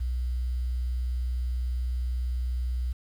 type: tone with quantisation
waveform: sine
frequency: 61.74 Hz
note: B1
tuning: in tune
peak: -26 dBFS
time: 0-2.93 s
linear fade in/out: 10 ms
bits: 9
effects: none